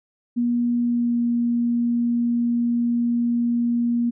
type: tone with pitch glide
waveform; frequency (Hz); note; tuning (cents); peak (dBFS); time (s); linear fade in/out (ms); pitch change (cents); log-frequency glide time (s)
sine; 239.7 to 237.4; A#3 to A#3; +48 to +32; -18; 0.36-4.11; 20; -16; 0.8-1.2
effects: none